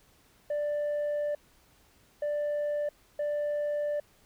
sine tone bursts at uneven times, 589 Hz, D5, 5 cents sharp, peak -25 dBFS, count 3, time 0.5-1.35 / 2.22-2.89 / 3.19-4 s, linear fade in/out 5 ms, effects tanh soft clip ceiling -27 dBFS + pink hiss -63 dBFS RMS until 4.25 s

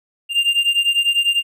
triangle beating tone pair, 2794 / 2804 Hz, F7 / F7, 0 / +6 cents, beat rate 10 Hz, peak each -15 / -17 dBFS, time 0.29-1.43 s, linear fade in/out 50 ms, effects none

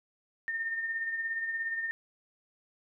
sine tone with tremolo, 1819 Hz, A#6, 43 cents flat, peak -29 dBFS, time 0.48-1.91 s, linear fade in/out 0 ms, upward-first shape sine, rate 17 Hz, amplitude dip 45%, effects none

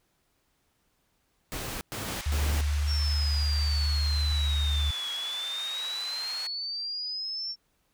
pink noise bursts, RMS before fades -35 dBFS, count 3, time 1.52-2.61 s, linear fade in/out 0 ms, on 290 ms, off 110 ms
pink band-pass noise, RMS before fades -42 dBFS, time 2.08-6.47 s, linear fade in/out 2 ms, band 1100 to 8200 Hz, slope 12 dB/octave
sine tone, 73.3 Hz, D2, 3 cents flat, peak -24 dBFS, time 2.26-4.91 s, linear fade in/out 5 ms
sine exponential two-way sweep, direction down then up, 5530 to 3322 to 5470 Hz, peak -31 dBFS, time 2.86-7.56 s, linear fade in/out 50 ms, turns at 5.11 s
effects pink hiss -72 dBFS RMS until 7.93 s

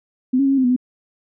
sine tone with pitch steps, 255.3 / 276 / 271.6 / 273.8 / 260 / 246.2 / 252.2 Hz, C4 / C#4 / C#4 / C#4 / C4 / B3 / B3, -42 / -7 / -35 / -21 / -11 / -5 / +36 cents, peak -13 dBFS, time 0.33-0.764 s, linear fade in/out 10 ms, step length 62 ms, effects none

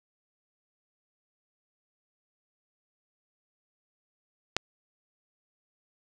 click, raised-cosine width 0.2 ms, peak -7 dBFS, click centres 4.566 s, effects none

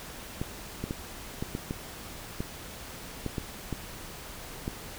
clicks, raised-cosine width 3 ms, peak -18 dBFS, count 11, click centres 0.415 / 0.84 / 0.909 / 1.425 / 1.551 / 1.709 / 2.405 / 3.263 / 3.382 / 3.727 / 4.679 s, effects pink hiss -43 dBFS RMS until 4.98 s

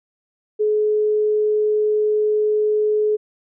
sine tone, 424.9 Hz, G#4, 40 cents sharp, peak -15 dBFS, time 0.59-3.17 s, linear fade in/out 20 ms, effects none

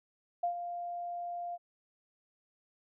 sine tone with ADSR envelope, 698.5 Hz, F5, in tune, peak -27 dBFS, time 0.43-1.58 s, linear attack 7 ms, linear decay 99 ms, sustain -9 dB, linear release 38 ms, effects none

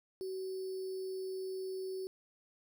sine tone with sample-and-hold, 378 Hz, F#4, 37 cents sharp, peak -37 dBFS, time 0.21-2.07 s, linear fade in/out 0 ms, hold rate 4900 Hz, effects none

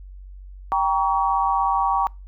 sine chord, G diminished, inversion none, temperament just, 784 / 940.8 / 1128.9 Hz, G5 / Bb5 / Db6, 0 / +16 / +31 cents, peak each -22 dBFS, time 0.72-2.07 s, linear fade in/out 0 ms, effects noise-tail reverb RT60 0.3 s tail -26 dB re dry + added 47 Hz sine -37 dBFS peak until 2.27 s

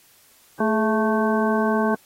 harmonic tone with a mistuned harmonic, 220 Hz, A3, in tune, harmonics 1 / 2 / 3 / 4 / 5 / 7, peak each -21 / -24 / -26 / -27 / -28 / -29 dBFS, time 0.6-1.95 s, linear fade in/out 5 ms, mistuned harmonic 2, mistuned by -62 cents, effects white hiss -55 dBFS RMS until 2.05 s + AAC 48 kbps

